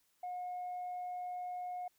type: tone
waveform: sine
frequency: 721 Hz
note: F#5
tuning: 45 cents flat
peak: -37 dBFS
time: 0.23-1.88 s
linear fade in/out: 5 ms
effects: tanh soft clip ceiling -36 dBFS + white hiss -75 dBFS RMS until 1.98 s